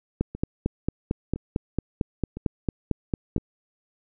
two click trains, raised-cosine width 3 ms, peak -21 / -10 dBFS, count 4 / 15, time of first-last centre 0.35-3.38 / 0.21-3.363 s, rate 0.99 / 4.44 Hz, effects none

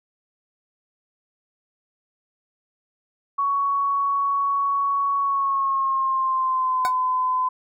sine tone with pitch glide, 1117 to 1018.4 Hz, C#6 to C6, +13 to -47 cents, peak -19 dBFS, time 3.38-7.49 s, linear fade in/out 10 ms, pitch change -160 cents, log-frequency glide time 5.2-6.88 s
25% pulse tone with exponential decay, 744 Hz, F#5, 9 cents sharp, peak -16 dBFS, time 6.85-6.94 s, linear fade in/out 0 ms, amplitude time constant 18 ms
effects none

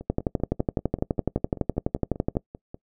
two click trains, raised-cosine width 2 ms, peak -23 / -9 dBFS, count 15 / 28, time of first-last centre 0.01-2.744 / 0.1-2.369 s, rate 5.12 / 11.9 Hz, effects noise-tail reverb RT60 0.1 s tail -23 dB re dry

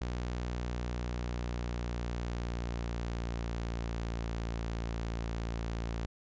sawtooth tone with pitch glide, 60.4 to 57.01 Hz, B1 to A#1, -38 to -38 cents, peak -30 dBFS, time 0.01-6.06 s, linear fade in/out 5 ms, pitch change -100 cents, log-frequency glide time 1.07-4.41 s, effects resampled to 16000 Hz

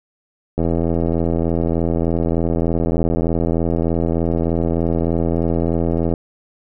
click train, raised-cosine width 2 ms, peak -6 dBFS, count 464, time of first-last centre 0.58-6.138 s, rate 83.3 Hz, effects none

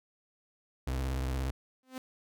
35% pulse tone with vibrato, 65.41 Hz, C2, in tune, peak -29 dBFS, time 0.87-1.51 s, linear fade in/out 5 ms, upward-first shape square, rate 17 Hz, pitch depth 69 cents each way
sawtooth tone with exponential growth, 258.7 Hz, C4, 19 cents flat, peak -32 dBFS, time 1.83-1.98 s, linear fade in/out 2 ms, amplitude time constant 31 ms
effects none

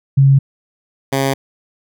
sine / 10% pulse tone pair in turn, 136.9 / 135.95 Hz, C#3 / C#3, -21 / -33 cents, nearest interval unison, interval 12 cents, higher first, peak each -6 dBFS, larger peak neither, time 0.17-0.39 / 1.12-1.34 s, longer neither, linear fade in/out 10 ms, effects none

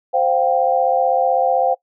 sine chord, C suspended fourth, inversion none, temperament equal with one note detuned, 523.3 / 708.2 / 784 Hz, C5 / F5 / G5, 0 / +24 / 0 cents, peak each -18 dBFS, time 0.13-1.75 s, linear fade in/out 20 ms, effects noise-tail reverb RT60 0.1 s tail -22 dB re dry

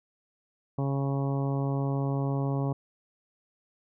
harmonic tone, 138 Hz, C#3, 7 cents flat, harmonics 1 / 2 / 3 / 4 / 5 / 6 / 7 / 8, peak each -27 / -33 / -37 / -39 / -41 / -43 / -44 / -45 dBFS, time 0.78-2.73 s, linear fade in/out 5 ms, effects none

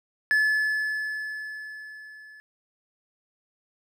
triangle tone with level ramp, 1724 Hz, A6, 36 cents flat, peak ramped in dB -16 to -44 dBFS, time 0.31-2.4 s, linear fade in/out 0 ms, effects none

